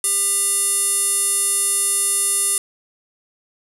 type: tone with band-pass filter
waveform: square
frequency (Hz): 400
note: G4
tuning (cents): +35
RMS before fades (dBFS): -19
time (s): 0.04-2.58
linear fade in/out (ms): 2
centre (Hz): 9700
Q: 9.8
effects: none